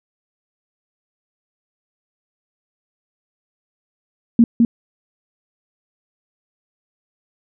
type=tone with echo; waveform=sine; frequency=233.1 Hz; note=A#3; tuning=in tune; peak=-6 dBFS; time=4.39-4.44 s; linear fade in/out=2 ms; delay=210 ms; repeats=1; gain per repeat=-3 dB; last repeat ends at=4.65 s; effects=none